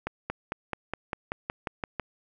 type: accelerating click train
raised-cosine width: 0.5 ms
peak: -15 dBFS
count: 11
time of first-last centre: 0.07-1.997 s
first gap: 230 ms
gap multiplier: 0.96
effects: none